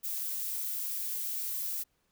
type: noise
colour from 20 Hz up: violet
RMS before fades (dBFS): -35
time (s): 0.03-1.84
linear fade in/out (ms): 20
effects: pink hiss -75 dBFS RMS until 2.11 s